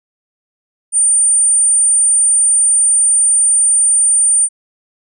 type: tone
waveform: sine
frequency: 9030 Hz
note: C#9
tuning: 31 cents sharp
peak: -8 dBFS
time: 0.92-4.49 s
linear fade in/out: 50 ms
effects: none